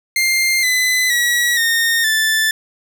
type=tone with pitch steps; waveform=sawtooth; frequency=2106 / 2013 / 1924.5 / 1839.7 / 1758.7 Hz; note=C7 / B6 / B6 / A#6 / A6; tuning=+11 / +33 / -45 / -23 / -1 cents; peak=-10 dBFS; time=0.16-2.51 s; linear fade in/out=2 ms; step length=470 ms; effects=none